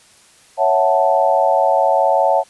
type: chord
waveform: sine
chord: F# minor seventh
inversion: second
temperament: equal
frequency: 554.4 / 659.3 / 740 / 880 Hz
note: C#5 / E5 / F#5 / A5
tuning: 0 / 0 / 0 / 0 cents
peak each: -17 dBFS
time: 0.57-2.44 s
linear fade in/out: 50 ms
effects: white hiss -49 dBFS RMS until 2.49 s + resampled to 24000 Hz